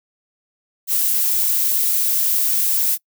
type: noise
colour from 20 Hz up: violet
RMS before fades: -18 dBFS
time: 0.87-2.98 s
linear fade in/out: 50 ms
effects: noise-tail reverb RT60 0.1 s tail -25 dB re dry